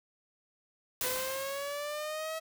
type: noise with exponential decay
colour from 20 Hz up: white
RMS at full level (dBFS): -32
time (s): 1.01-2.39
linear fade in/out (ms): 1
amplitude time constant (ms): 300
type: linear sweep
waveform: sawtooth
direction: up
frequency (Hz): 501 to 646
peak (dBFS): -31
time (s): 1.03-2.4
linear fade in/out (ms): 20
effects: none